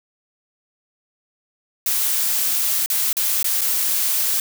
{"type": "noise with dropouts", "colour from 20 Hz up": "blue", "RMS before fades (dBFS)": -20, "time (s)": [1.86, 4.4], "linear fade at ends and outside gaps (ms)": 2, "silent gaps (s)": [[2.861, 2.9], [3.129, 3.168], [3.429, 3.443], [3.61, 3.615]], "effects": []}